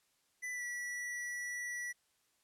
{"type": "tone with pitch glide", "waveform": "square", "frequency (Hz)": [1993, 1949.7], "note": ["B6", "B6"], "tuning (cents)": [15, -23], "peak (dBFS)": -39, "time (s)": [0.42, 1.93], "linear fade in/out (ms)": 20, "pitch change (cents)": -38, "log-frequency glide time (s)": [0.52, 0.63], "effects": ["white hiss -75 dBFS RMS until 2.43 s", "low-pass 11000 Hz 12 dB/octave"]}